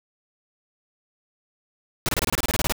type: noise bursts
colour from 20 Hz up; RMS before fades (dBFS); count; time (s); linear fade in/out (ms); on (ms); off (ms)
pink; -23; 13; 2.06-2.723; 0; 27; 26
effects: none